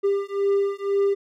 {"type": "beating tone pair", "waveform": "triangle", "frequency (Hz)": [397.4, 399.4], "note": ["G4", "G4"], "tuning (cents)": [24, 32], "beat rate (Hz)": 2, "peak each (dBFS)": -21, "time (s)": [0.03, 1.15], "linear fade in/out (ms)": 20, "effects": []}